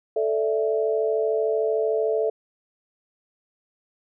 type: chord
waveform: sine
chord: A suspended fourth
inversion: none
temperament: just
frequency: 440 / 586.7 / 660 Hz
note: A4 / D5 / E5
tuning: 0 / -2 / +2 cents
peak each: -22 / -28 / -26 dBFS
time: 0.16-2.3 s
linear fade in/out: 5 ms
effects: none